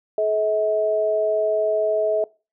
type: tone pair together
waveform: sine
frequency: 428.1 / 641.4 Hz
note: A4 / E5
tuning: -47 / -48 cents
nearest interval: perfect fifth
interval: 699 cents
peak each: -23 / -19 dBFS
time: 0.18-2.24 s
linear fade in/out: 2 ms
effects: noise-tail reverb RT60 0.3 s tail -21 dB re dry